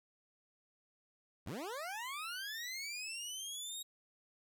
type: linear sweep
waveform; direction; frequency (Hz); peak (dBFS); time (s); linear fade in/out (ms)
20% pulse; up; 63.9 to 3800; -36; 1.46-3.83; 10
effects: none

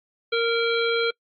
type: harmonic tone with a mistuned harmonic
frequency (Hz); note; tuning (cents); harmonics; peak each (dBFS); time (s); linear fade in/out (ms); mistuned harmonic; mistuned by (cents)
463.6; A#4; -10; 1 / 3 / 5 / 7 / 9; -22 / -27 / -29 / -30 / -32; 0.32-1.11; 10; 9; -52
effects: noise-tail reverb RT60 0.1 s tail -26 dB re dry + AAC 48 kbps

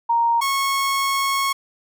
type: tone pair in turn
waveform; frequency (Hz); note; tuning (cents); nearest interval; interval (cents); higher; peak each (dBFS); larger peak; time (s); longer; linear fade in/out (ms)
sine / sawtooth; 932.3 / 1096.7; A#5 / C#6; 0 / -19; minor third; 281; second; -15; neither; 0.09-0.41 / 0.41-1.53; second; 10
effects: none

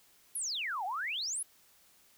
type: exponential two-way sweep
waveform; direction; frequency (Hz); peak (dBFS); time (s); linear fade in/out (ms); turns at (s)
sine; down then up; 11700 to 706 to 11390; -33; 0.35-1.43; 5; 0.85
effects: white hiss -64 dBFS RMS until 2.17 s

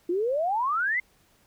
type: exponential sweep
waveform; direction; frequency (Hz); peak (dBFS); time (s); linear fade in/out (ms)
sine; up; 334 to 2112; -23; 0.09-1; 5
effects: pink hiss -63 dBFS RMS until 1.46 s

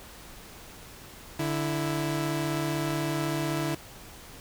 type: tone pair together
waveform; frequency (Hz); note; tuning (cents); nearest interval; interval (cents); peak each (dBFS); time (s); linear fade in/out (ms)
sawtooth; 146.82 / 329.6; D3 / E4; 0 / 0; octave + major second; 1400; -26; 1.39-3.75; 5
effects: pink hiss -47 dBFS RMS until 4.4 s

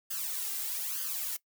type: noise with flanger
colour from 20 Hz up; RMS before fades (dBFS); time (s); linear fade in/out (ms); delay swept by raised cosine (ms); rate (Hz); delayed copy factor
blue; -35; 0.1-1.37; 10; 0.62 to 2.52; 1.1; +1
effects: noise-tail reverb RT60 0.1 s tail -20 dB re dry

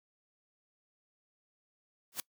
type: noise with exponential growth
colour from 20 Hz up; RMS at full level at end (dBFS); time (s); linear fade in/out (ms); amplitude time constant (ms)
white; -31; 2.12-2.2; 2; 17
effects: noise-tail reverb RT60 0.1 s tail -23 dB re dry + high-pass 150 Hz 12 dB/octave

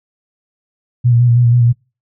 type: tone with vibrato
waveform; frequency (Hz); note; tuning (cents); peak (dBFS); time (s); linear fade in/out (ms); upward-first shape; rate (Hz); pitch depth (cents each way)
sine; 120.3; B2; -45; -7; 1.04-1.73; 20; square; 6.2; 29
effects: noise-tail reverb RT60 0.3 s tail -25 dB re dry

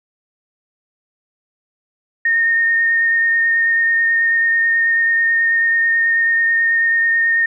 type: tone with vibrato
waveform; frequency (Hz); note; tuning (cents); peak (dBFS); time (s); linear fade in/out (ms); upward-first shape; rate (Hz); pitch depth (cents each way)
sine; 1837; A#6; -26; -12; 2.25-7.46; 5; sine; 9.2; 12
effects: none

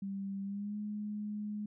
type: tone with pitch glide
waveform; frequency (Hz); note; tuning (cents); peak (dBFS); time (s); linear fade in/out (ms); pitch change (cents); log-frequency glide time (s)
sine; 196.4 to 209.3; G3 to G#3; +4 to +14; -36; 0.02-1.66; 5; +110; 0.43-0.77
effects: none

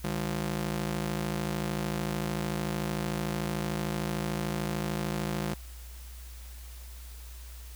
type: ring-modulated tone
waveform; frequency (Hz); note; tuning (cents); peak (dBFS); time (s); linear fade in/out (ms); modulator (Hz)
sawtooth; 174.3; F3; -3; -23; 0.04-5.54; 5; 26.7
effects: added 60 Hz sine -42 dBFS peak until 7.75 s + white hiss -52 dBFS RMS until 7.75 s

